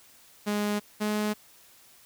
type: tone pair in turn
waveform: sawtooth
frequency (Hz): 207.5 / 211.1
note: G#3 / G#3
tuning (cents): -1 / +29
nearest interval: unison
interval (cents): 30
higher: second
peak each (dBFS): -22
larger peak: neither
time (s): 0.46-0.8 / 1-1.34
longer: neither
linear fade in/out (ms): 20
effects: white hiss -56 dBFS RMS until 2.05 s